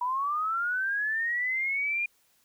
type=linear sweep; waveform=sine; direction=up; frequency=962 to 2431 Hz; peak=-26 dBFS; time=0.01-2.06 s; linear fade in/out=5 ms; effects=white hiss -67 dBFS RMS until 2.44 s